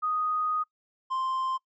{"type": "tone pair in turn", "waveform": ["sine", "triangle"], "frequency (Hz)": [1244.5, 1046.5], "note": ["D#6", "C6"], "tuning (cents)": [0, 0], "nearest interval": "minor third", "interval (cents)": 300, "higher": "first", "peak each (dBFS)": [-25, -25], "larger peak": "neither", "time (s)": [[0.02, 0.64], [1.1, 1.58]], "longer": "first", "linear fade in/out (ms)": 20, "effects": ["noise-tail reverb RT60 0.1 s tail -23 dB re dry", "resampled to 16000 Hz"]}